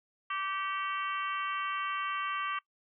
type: harmonic tone with a mistuned harmonic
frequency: 388 Hz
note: G4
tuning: 18 cents flat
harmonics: 3 / 4 / 5 / 6 / 7 / 8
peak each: -33 / -41 / -43 / -44 / -42 / -45 dBFS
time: 0.3-2.59 s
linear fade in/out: 5 ms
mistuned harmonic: 6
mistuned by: -57 cents
effects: noise-tail reverb RT60 0.1 s tail -22 dB re dry